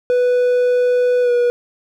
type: tone with pitch glide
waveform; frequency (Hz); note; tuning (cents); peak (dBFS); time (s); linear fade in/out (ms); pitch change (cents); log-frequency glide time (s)
triangle; 494.3 to 484.1; B4 to B4; +1 to -35; -10; 0.1-1.5; 0; -36; 1.22-1.31
effects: none